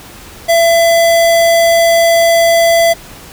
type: tone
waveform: square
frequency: 671 Hz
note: E5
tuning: 31 cents sharp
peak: -7 dBFS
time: 0.48-2.94 s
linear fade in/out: 20 ms
effects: pink hiss -34 dBFS RMS until 3.32 s